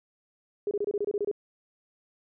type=tone bursts; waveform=sine; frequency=410 Hz; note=G#4; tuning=22 cents flat; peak=-25 dBFS; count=10; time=0.67-1.314 s; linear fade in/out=2 ms; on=41 ms; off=26 ms; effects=none